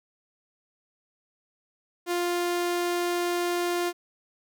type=tone; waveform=sawtooth; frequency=350.3 Hz; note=F4; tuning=5 cents sharp; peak=-21 dBFS; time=2.06-3.93 s; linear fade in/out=50 ms; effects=none